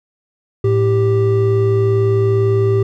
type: tone pair together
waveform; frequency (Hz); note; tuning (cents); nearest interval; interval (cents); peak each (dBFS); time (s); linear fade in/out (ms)
triangle; 110 / 392.2; A2 / G4; 0 / +1; octave + minor seventh; 2201; -12; 0.64-2.83; 5
effects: none